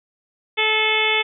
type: harmonic tone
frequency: 434.3 Hz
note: A4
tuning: 23 cents flat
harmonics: 1 / 2 / 3 / 4 / 5 / 6 / 7 / 8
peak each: -25 / -26 / -30 / -31 / -20 / -24 / -26 / -24 dBFS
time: 0.57-1.23 s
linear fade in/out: 20 ms
effects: none